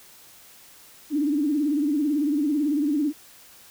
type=tone with vibrato; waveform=sine; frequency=293.7 Hz; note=D4; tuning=in tune; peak=-20 dBFS; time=1.1-3.13 s; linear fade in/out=50 ms; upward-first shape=sine; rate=18 Hz; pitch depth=110 cents each way; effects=white hiss -50 dBFS RMS until 3.7 s